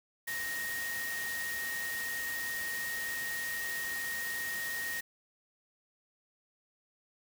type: tone in noise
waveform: sine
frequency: 1864.7 Hz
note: A#6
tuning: in tune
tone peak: -35 dBFS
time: 0.27-5.01 s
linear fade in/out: 10 ms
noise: white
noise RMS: -41 dBFS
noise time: 0.27-5.01 s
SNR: +3 dB
effects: none